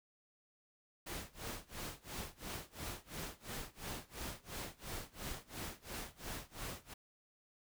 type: noise with tremolo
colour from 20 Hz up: pink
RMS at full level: -43 dBFS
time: 1.06-6.94 s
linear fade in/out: 10 ms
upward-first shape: sine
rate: 2.9 Hz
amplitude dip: 95%
effects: none